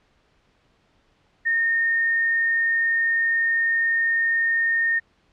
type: tone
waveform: sine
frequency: 1834 Hz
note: A#6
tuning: 29 cents flat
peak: -18 dBFS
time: 1.45-5 s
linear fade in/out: 20 ms
effects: pink hiss -63 dBFS RMS until 5.32 s + low-pass 4000 Hz 12 dB/octave